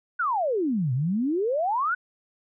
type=exponential two-way sweep; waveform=sine; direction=down then up; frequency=1525 to 120 to 1525 Hz; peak=-22 dBFS; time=0.19-1.95 s; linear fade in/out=10 ms; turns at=0.93 s; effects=none